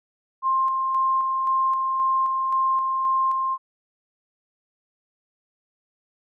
sine tone with tremolo, 1057 Hz, C6, 17 cents sharp, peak -18 dBFS, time 0.42-3.58 s, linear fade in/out 50 ms, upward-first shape square, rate 1.9 Hz, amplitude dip 30%, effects none

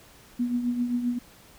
sine tone with tremolo, 242.9 Hz, B3, 29 cents flat, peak -21 dBFS, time 0.39-1.19 s, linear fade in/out 10 ms, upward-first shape triangle, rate 7.6 Hz, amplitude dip 65%, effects pink hiss -53 dBFS RMS until 1.58 s

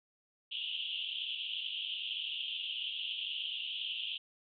pink band-pass noise, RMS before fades -39 dBFS, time 0.51-4.18 s, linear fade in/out 10 ms, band 2800 to 3400 Hz, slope 96 dB/octave, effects none

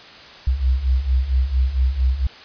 sine beating tone pair, 61.74 / 66.14 Hz, B1 / C2, 0 / +19 cents, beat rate 4.4 Hz, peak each -21 / -17 dBFS, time 0.47-2.27 s, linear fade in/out 5 ms, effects white hiss -41 dBFS RMS until 2.44 s + resampled to 11025 Hz

